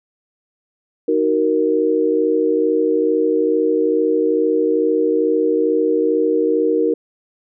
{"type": "chord", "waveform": "sine", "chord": "D# minor", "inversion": "none", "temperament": "just", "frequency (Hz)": [311.1, 373.4, 466.7], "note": ["D#4", "F#4", "A#4"], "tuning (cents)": [0, 16, 2], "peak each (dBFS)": [-19, -20, -16], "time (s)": [1.08, 6.94], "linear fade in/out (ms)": 5, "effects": []}